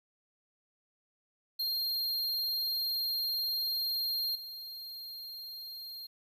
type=tone with level steps; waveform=square; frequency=4207 Hz; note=C8; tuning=9 cents sharp; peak=-31 / -42 dBFS; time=1.59-6.07 s; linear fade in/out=10 ms; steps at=4.35 s; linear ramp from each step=5 ms; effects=11-bit